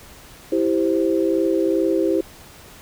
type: chord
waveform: sine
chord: C major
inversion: first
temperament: equal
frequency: 329.6 / 392 / 523.3 Hz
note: E4 / G4 / C5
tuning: 0 / 0 / 0 cents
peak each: -19 / -21 / -23 dBFS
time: 0.52-2.21 s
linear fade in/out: 5 ms
effects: pink hiss -44 dBFS RMS until 2.81 s